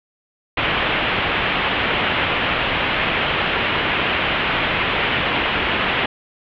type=low-pass noise; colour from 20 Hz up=white; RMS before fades=-20 dBFS; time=0.57-6.06 s; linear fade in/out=5 ms; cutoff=3200 Hz; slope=48 dB/octave; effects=none